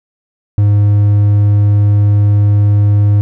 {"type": "tone", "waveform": "triangle", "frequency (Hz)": 102.8, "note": "G#2", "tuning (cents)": -17, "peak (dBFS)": -4, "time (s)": [0.58, 3.21], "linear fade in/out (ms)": 0, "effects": []}